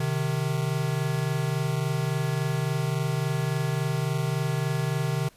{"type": "tone pair together", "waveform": "square", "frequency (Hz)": [130, 153.56], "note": ["C3", "D#3"], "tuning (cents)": [-11, -22], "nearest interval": "minor third", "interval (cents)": 289, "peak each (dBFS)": -28, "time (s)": [0, 5.29], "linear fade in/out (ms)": 5, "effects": ["pink hiss -57 dBFS RMS until 5.36 s", "resampled to 32000 Hz"]}